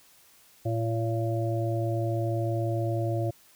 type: harmonic tone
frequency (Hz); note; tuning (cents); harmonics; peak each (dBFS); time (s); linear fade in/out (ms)
113.7; A#2; -43; 1 / 3 / 5 / 6; -27 / -32 / -34 / -35; 0.65-3.31; 10
effects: white hiss -58 dBFS RMS until 3.55 s